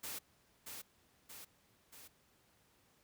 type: noise with echo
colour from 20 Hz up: white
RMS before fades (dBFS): -44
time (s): 0.03-0.19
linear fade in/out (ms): 10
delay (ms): 630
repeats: 3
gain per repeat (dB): -4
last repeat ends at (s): 2.08
effects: pink hiss -71 dBFS RMS until 3.03 s + high-pass 60 Hz 12 dB/octave